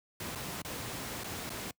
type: noise with dropouts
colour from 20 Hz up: pink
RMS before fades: -39 dBFS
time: 0.2-1.71 s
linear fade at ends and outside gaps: 2 ms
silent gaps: 0.351-0.356 / 0.618-0.648 / 1.236-1.242 / 1.494-1.502 s
effects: noise-tail reverb RT60 0.1 s tail -25 dB re dry + high-pass 80 Hz 12 dB/octave